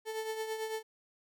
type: tone with tremolo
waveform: 35% pulse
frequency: 440 Hz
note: A4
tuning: in tune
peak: -31 dBFS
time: 0.05-0.83 s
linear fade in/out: 50 ms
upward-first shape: triangle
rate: 9 Hz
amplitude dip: 60%
effects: none